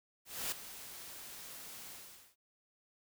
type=noise with ADSR envelope; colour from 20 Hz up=white; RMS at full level=-36 dBFS; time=0.25-2.36 s; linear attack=270 ms; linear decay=4 ms; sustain=-13 dB; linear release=480 ms; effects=none